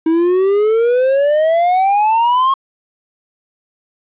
triangle exponential sweep, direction up, 318.3 to 1091 Hz, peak -8 dBFS, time 0.06-2.54 s, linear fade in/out 5 ms, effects resampled to 8000 Hz + 8-bit

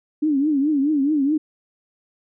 sine tone with vibrato, 289.7 Hz, D4, 24 cents flat, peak -16 dBFS, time 0.22-1.38 s, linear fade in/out 10 ms, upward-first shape triangle, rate 4.7 Hz, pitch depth 160 cents each way, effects none

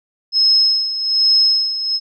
sine tone with tremolo, 5170 Hz, E8, 34 cents flat, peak -9 dBFS, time 0.32-2 s, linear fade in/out 50 ms, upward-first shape sine, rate 1.2 Hz, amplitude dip 70%, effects none

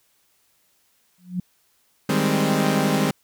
sine tone with exponential growth, 180.5 Hz, F#3, 43 cents flat, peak -19 dBFS, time 1.18-1.4 s, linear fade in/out 5 ms, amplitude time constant 46 ms
sawtooth chord, Ab major seventh, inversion second, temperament equal, 155.56 / 196 / 207.7 / 261.6 Hz, Eb3 / G3 / Ab3 / C4, 0 / 0 / 0 / 0 cents, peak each -20 dBFS, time 2.09-3.11 s, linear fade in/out 5 ms
effects white hiss -64 dBFS RMS until 3.23 s

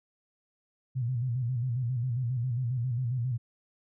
sine tone with vibrato, 123.2 Hz, B2, 4 cents flat, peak -27 dBFS, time 0.95-3.38 s, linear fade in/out 20 ms, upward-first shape square, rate 7.4 Hz, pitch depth 88 cents each way, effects none

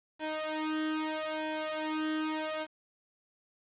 sawtooth tone with flanger, 311.1 Hz, D#4, in tune, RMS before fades -34 dBFS, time 0.19-2.67 s, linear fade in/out 50 ms, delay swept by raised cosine 1.2 to 2.6 ms, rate 0.78 Hz, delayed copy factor +1, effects resampled to 8000 Hz + 9-bit

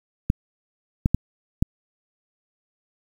clicks, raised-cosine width 5 ms, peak -5 dBFS, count 4, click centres 0.301 / 1.059 / 1.146 / 1.625 s, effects 7-bit

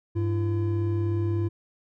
triangle tone pair together, 100.73 / 338.8 Hz, G2 / E4, +48 / +48 cents, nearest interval octave + major sixth, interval 2100 cents, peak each -22 / -27 dBFS, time 0.15-1.49 s, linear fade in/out 20 ms, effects none

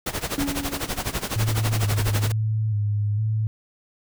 pink noise with tremolo, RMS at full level -25 dBFS, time 0.06-2.32 s, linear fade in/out 5 ms, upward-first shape sine, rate 12 Hz, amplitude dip 85%
triangle tone with exponential decay, 282 Hz, C#4, 30 cents sharp, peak -20 dBFS, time 0.38-1.49 s, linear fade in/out 0 ms, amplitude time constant 240 ms
sine tone with vibrato, 106.5 Hz, G#2, 44 cents sharp, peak -20 dBFS, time 1.36-3.47 s, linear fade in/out 0 ms, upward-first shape square, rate 1.1 Hz, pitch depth 41 cents each way
effects none

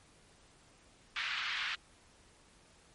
pink band-pass noise, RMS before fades -37 dBFS, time 1.16-1.75 s, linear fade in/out 2 ms, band 1400 to 3700 Hz, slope 24 dB/octave, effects pink hiss -63 dBFS RMS until 2.94 s + MP3 48 kbps

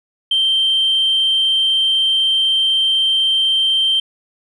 sine tone, 3136 Hz, G7, in tune, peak -11 dBFS, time 0.31-4 s, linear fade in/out 5 ms, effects tanh soft clip ceiling -9 dBFS

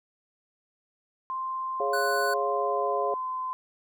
sine tone with pitch glide, 1046 to 1028 Hz, C6 to C6, -1 to -31 cents, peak -29 dBFS, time 1.3-3.53 s, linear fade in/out 0 ms, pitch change -30 cents, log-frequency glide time 2.45-2.9 s
sine chord, Db major, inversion second, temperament equal, 415.3 / 554.4 / 698.5 Hz, Ab4 / Db5 / F5, 0 / 0 / 0 cents, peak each -30 dBFS, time 1.8-3.14 s, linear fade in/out 2 ms
square tone, 1486 Hz, F#6, 7 cents sharp, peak -29 dBFS, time 1.93-2.34 s, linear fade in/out 5 ms
effects none

